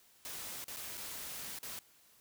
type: noise with dropouts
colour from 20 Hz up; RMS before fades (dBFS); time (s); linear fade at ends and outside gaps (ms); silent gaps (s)
white; -44; 0.25-1.79; 1; 0.642-0.681 / 0.763-0.769 / 0.972-0.976 / 1.588-1.63
effects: white hiss -65 dBFS RMS until 2.2 s